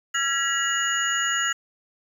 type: tone cluster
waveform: sine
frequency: 1359 / 1661 / 1932 / 2875 / 6810 Hz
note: F6 / G#6 / B6 / F7 / G#8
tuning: -48 / 0 / -39 / +50 / +42 cents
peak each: -28 dBFS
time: 0.14-1.53 s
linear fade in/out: 10 ms
effects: 8-bit